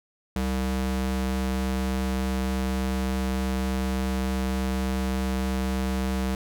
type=ring-modulated tone; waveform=square; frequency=130 Hz; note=C3; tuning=11 cents flat; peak=-22 dBFS; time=0.36-6.35 s; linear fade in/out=2 ms; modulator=63.9 Hz; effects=none